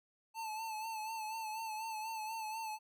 square tone with vibrato, 880 Hz, A5, in tune, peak -40 dBFS, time 0.34-2.79 s, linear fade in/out 50 ms, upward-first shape sine, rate 4.1 Hz, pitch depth 48 cents each way, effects none

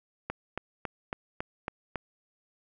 click train, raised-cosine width 0.5 ms, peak -17 dBFS, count 7, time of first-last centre 0.3-1.957 s, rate 3.62 Hz, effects none

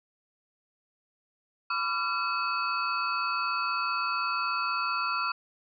sine tone cluster, 1002 / 1158 / 1367 / 2572 / 4490 Hz, B5 / D6 / F6 / E7 / C#8, +25 / -25 / -37 / -43 / +21 cents, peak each -36 / -35 / -29 / -35 / -38 dBFS, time 1.7-5.32 s, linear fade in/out 5 ms, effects none

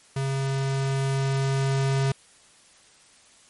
square tone with level ramp, 135.7 Hz, C#3, 36 cents flat, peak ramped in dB -25 to -21 dBFS, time 0.16-2.12 s, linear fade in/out 5 ms, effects white hiss -55 dBFS RMS until 3.49 s + MP3 48 kbps

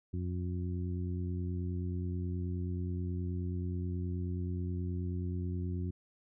harmonic tone, 89.4 Hz, F2, 41 cents sharp, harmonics 1 / 2 / 3 / 4, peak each -34 / -40 / -44 / -46 dBFS, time 0.13-5.91 s, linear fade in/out 10 ms, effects none

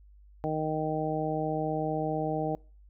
harmonic tone, 155.56 Hz, D#3, in tune, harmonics 1 / 2 / 3 / 4 / 5, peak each -34 / -34 / -34 / -34 / -34 dBFS, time 0.44-2.55 s, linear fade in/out 0 ms, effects noise-tail reverb RT60 0.4 s tail -26 dB re dry + added 50 Hz sine -52 dBFS peak until 2.89 s

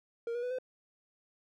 triangle tone with pitch steps, 466.2 / 480.7 / 495.6 / 511 Hz, A#4 / B4 / B4 / C5, 0 / -47 / +6 / -41 cents, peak -31 dBFS, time 0.27-0.586 s, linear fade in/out 2 ms, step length 79 ms, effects none

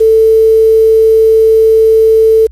sine tone with quantisation, 443.4 Hz, A4, 13 cents sharp, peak -3 dBFS, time 0-2.47 s, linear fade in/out 10 ms, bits 5, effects added 60 Hz sine -30 dBFS peak until 2.51 s + resampled to 32000 Hz

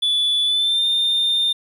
triangle tone with pitch glide, 3457 to 3616 Hz, A7 to A7, -31 to +47 cents, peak -14 dBFS, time 0.02-1.53 s, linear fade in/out 10 ms, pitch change +78 cents, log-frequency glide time 0.44-0.84 s, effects tanh soft clip ceiling -10 dBFS + 9-bit

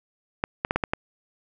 clicks, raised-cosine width 0.5 ms, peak -8 dBFS, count 6, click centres 0.439 / 0.649 / 0.709 / 0.76 / 0.838 / 0.935 s, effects none

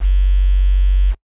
sine tone with quantisation, 47.06 Hz, F#1, 30 cents sharp, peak -9 dBFS, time 0-1.15 s, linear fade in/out 50 ms, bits 6, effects noise-tail reverb RT60 0.1 s tail -25 dB re dry + resampled to 8000 Hz

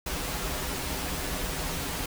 pink noise with comb filter, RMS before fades -32 dBFS, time 0.06-2.06 s, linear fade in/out 5 ms, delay 9 ms, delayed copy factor -0.6, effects none

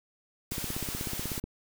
white noise, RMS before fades -37 dBFS, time 0.51-1.4 s, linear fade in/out 5 ms
click train, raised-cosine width 3 ms, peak -22 dBFS, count 16, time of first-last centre 0.52-1.44 s, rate 16.3 Hz
effects none

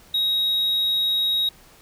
sine tone, 3793 Hz, A#7, 29 cents sharp, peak -16 dBFS, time 0.14-1.49 s, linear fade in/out 5 ms, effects tanh soft clip ceiling -18 dBFS + pink hiss -51 dBFS RMS until 1.81 s

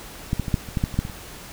clicks, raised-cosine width 5 ms, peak -9 / -11 / -15 / -6 / -22 / -10 / -8 / -19 / -7 / -18 / -23 dBFS, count 11, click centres 0.331 / 0.397 / 0.482 / 0.542 / 0.688 / 0.772 / 0.839 / 0.942 / 0.99 / 1.051 / 1.098 s, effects pink hiss -40 dBFS RMS until 1.52 s

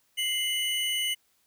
square tone pair together, 2093 / 2960 Hz, C7 / F#7, 0 / 0 cents, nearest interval tritone, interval 600 cents, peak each -33 / -28 dBFS, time 0.17-1.15 s, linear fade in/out 20 ms, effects white hiss -69 dBFS RMS until 1.46 s

